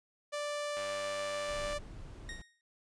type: tone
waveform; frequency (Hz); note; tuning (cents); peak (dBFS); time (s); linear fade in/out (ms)
sawtooth; 587.3; D5; 0; -31; 0.32-1.79; 20
type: click train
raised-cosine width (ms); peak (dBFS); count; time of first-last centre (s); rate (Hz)
0.3; -29; 96; 0.77-1.73; 99
type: noise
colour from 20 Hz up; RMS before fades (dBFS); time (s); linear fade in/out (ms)
brown; -46; 1.48-2.42; 5
type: tone with exponential decay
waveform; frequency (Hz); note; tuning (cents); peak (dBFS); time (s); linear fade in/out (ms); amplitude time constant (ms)
sawtooth; 1864.7; A#6; 0; -36; 2.29-2.61; 1; 69
effects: resampled to 22050 Hz